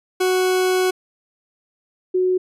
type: tone pair in turn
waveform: 40% pulse / sine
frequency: 370 / 368.2 Hz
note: F#4 / F#4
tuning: 0 / -8 cents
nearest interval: unison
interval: 8 cents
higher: first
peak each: -15 dBFS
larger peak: neither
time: 0.2-0.91 / 2.14-2.38 s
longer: first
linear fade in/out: 10 ms
effects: resampled to 32000 Hz